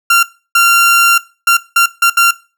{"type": "tone bursts at uneven times", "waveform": "30% pulse", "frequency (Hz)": 1381, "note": "F6", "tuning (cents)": -20, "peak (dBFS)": -3, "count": 6, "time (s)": [[0.1, 0.23], [0.55, 1.18], [1.47, 1.57], [1.76, 1.86], [2.02, 2.1], [2.17, 2.31]], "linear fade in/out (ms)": 5, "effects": ["noise-tail reverb RT60 0.3 s tail -18 dB re dry"]}